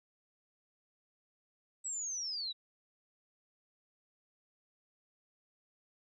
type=linear sweep; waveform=sine; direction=down; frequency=7902 to 3793 Hz; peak=-36 dBFS; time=1.84-2.53 s; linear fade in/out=20 ms; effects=none